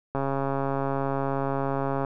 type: click train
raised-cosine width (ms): 1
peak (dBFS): -14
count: 261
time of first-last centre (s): 0.15-2.048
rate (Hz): 137
effects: none